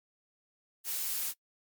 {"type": "noise", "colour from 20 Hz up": "blue", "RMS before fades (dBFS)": -34, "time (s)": [0.84, 1.34], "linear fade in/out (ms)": 50, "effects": ["noise-tail reverb RT60 0.1 s tail -23 dB re dry", "MP3 96 kbps"]}